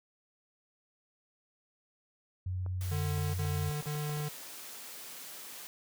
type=tone with vibrato; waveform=sine; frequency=91.8 Hz; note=F#2; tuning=13 cents flat; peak=-32 dBFS; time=2.46-3.7 s; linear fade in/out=5 ms; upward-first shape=sine; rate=15 Hz; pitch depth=9 cents each way
type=clicks; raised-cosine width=1 ms; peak=-34 dBFS; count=11; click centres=2.663 / 3.179 / 3.295 / 3.451 / 3.714 / 3.826 / 3.858 / 3.952 / 4.095 / 4.172 / 4.203 s
type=high-pass noise; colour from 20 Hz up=white; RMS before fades=-46 dBFS; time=2.81-5.67 s; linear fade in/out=0 ms; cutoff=190 Hz; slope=12 dB/octave
type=tone bursts; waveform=square; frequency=149.1 Hz; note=D3; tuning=27 cents sharp; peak=-34 dBFS; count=3; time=2.91-4.29 s; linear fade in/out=10 ms; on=430 ms; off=45 ms
effects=none